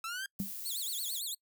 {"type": "linear sweep", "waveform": "sawtooth", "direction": "up", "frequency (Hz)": [1301, 1617], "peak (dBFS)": -33, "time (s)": [0.04, 0.26], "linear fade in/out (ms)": 2}
{"type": "noise", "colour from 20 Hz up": "violet", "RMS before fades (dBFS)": -42, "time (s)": [0.39, 1.19], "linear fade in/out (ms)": 2}
{"type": "tone with exponential decay", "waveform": "sine", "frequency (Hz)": 196, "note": "G3", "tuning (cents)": 0, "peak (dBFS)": -28, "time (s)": [0.4, 0.52], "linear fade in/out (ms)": 0, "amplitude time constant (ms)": 26}
{"type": "tone with vibrato", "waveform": "15% pulse", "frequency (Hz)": 3841, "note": "B7", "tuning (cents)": -49, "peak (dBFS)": -29, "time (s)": [0.65, 1.35], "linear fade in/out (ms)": 10, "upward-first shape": "sine", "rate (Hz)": 8.9, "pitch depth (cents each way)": 260}
{"effects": ["noise-tail reverb RT60 0.1 s tail -25 dB re dry"]}